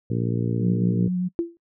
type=harmonic tone; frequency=58.27 Hz; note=A#1; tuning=in tune; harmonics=2 / 3 / 4 / 5 / 6 / 7 / 8; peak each=-24 / -28 / -30 / -32 / -34 / -35 / -36 dBFS; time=0.1-1.08 s; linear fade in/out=5 ms
type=tone with vibrato; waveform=sine; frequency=180.8 Hz; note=F#3; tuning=40 cents flat; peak=-21 dBFS; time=0.59-1.29 s; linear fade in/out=20 ms; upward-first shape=sine; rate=9.7 Hz; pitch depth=13 cents each way
type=tone with exponential decay; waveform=sine; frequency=338.8 Hz; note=E4; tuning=48 cents sharp; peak=-17 dBFS; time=1.39-1.57 s; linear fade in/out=0 ms; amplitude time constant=39 ms
effects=noise-tail reverb RT60 0.1 s tail -25 dB re dry